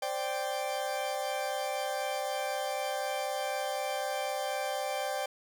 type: chord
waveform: 40% pulse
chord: C suspended second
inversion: none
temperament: equal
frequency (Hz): 523.3 / 587.3 / 784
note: C5 / D5 / G5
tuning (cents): 0 / 0 / 0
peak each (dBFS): -37 / -35 / -34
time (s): 0.02-5.26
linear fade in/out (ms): 5
effects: none